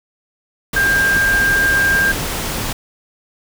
sine tone in noise, 1596 Hz, G6, 31 cents sharp, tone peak -12 dBFS, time 0.76-2.12 s, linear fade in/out 5 ms, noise pink, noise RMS -22 dBFS, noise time 0.73-2.73 s, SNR +7 dB, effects none

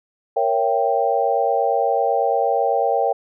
sine chord, A# diminished seventh, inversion none, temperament equal with one note detuned, 466.2 / 554.4 / 674.3 / 784 Hz, A#4 / C#5 / E5 / G5, 0 / 0 / +39 / 0 cents, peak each -22 / -22 / -23 / -20 dBFS, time 0.36-3.13 s, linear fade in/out 10 ms, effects none

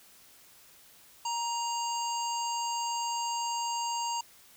harmonic tone, 938 Hz, A#5, 11 cents sharp, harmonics 1 / 3 / 5 / 7 / 8, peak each -31 / -40 / -41 / -41 / -41 dBFS, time 1.25-4.21 s, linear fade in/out 5 ms, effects white hiss -57 dBFS RMS until 4.56 s

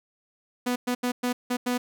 sawtooth tone bursts at uneven times, 246.9 Hz, B3, in tune, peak -20 dBFS, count 6, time 0.66-0.76 / 0.87-0.95 / 1.03-1.12 / 1.23-1.33 / 1.5-1.57 / 1.66-1.78 s, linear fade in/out 10 ms, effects none

